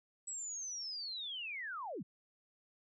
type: linear sweep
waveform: sine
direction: down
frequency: 7880 to 123.47 Hz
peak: -40 dBFS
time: 0.27-2.03 s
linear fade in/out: 10 ms
effects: none